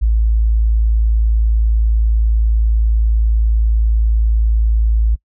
sine tone, 55 Hz, A1, in tune, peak -10 dBFS, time 0.01-5.16 s, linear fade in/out 20 ms, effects noise-tail reverb RT60 0.1 s tail -24 dB re dry

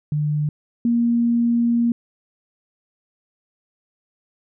sine tone pair in turn, 149.4 / 235.5 Hz, D3 / A#3, +30 / +18 cents, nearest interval minor sixth, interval 788 cents, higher second, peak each -18 / -15 dBFS, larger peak second, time 0.12-0.49 / 0.85-1.92 s, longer second, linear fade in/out 2 ms, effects none

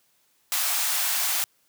white high-pass noise, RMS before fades -25 dBFS, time 0.52-1.44 s, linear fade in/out 0 ms, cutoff 660 Hz, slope 48 dB/octave, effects white hiss -66 dBFS RMS until 1.68 s + high-pass 80 Hz 12 dB/octave

